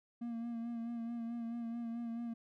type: tone with vibrato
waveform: triangle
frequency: 233.1 Hz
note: A#3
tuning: in tune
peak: -36 dBFS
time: 0.21-2.34 s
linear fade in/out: 10 ms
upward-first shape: sine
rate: 4.6 Hz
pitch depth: 31 cents each way
effects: none